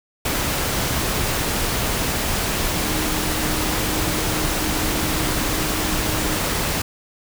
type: tone in noise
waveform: sine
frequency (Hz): 310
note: D#4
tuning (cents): -6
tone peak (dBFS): -29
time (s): 2.73-6.4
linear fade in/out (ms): 5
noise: pink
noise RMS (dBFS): -22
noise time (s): 0.25-6.82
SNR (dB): -10
effects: none